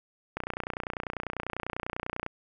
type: click train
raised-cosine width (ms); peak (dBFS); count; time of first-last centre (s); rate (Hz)
0.5; -17; 58; 0.37-2.264; 30.1
effects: none